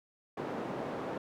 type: band-pass noise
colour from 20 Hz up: white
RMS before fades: -38 dBFS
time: 0.37-1.18 s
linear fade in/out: 5 ms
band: 180 to 630 Hz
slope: 12 dB/octave
effects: none